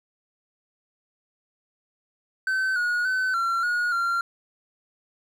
triangle tone with pitch steps, 1533 / 1449 / 1518 / 1364 / 1445 / 1380 Hz, G6 / F#6 / F#6 / F6 / F#6 / F6, -39 / -37 / +44 / -41 / -41 / -21 cents, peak -20 dBFS, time 2.47-4.21 s, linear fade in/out 2 ms, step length 290 ms, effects none

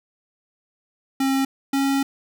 square tone pair in turn, 269.4 / 274.3 Hz, C#4 / C#4, -49 / -18 cents, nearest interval unison, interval 31 cents, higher second, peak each -19 dBFS, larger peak neither, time 1.2-1.45 / 1.73-2.03 s, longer second, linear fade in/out 5 ms, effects none

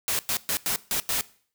white noise bursts at uneven times, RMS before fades -26 dBFS, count 6, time 0.08-0.19 / 0.29-0.37 / 0.49-0.57 / 0.66-0.76 / 0.91-1 / 1.09-1.21 s, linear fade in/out 0 ms, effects noise-tail reverb RT60 0.5 s tail -20 dB re dry

